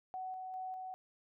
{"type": "tone with tremolo", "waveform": "sine", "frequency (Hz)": 748, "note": "F#5", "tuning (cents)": 19, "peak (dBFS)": -39, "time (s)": [0.14, 0.94], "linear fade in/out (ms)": 0, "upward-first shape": "square", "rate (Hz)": 2.5, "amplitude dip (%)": 25, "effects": []}